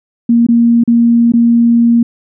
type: tone with dropouts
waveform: sine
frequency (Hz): 234.4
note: A#3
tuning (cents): +10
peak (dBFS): -5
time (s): 0.29-2.03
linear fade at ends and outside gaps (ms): 5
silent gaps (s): 0.467-0.486 / 0.838-0.876 / 1.321-1.336
effects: none